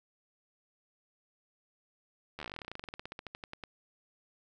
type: slowing click train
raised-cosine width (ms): 0.3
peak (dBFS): -25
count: 30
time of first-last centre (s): 2.39-3.638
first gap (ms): 12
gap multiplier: 1.08
effects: none